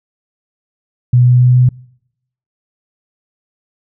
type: tone with pitch steps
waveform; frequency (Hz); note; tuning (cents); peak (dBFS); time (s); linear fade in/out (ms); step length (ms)
sine; 123.47 / 124.19 / 124.9 / 125.63; B2 / B2 / B2 / B2; 0 / +10 / +20 / +30; -5; 1.13-1.69; 5; 140
effects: noise-tail reverb RT60 0.8 s tail -26 dB re dry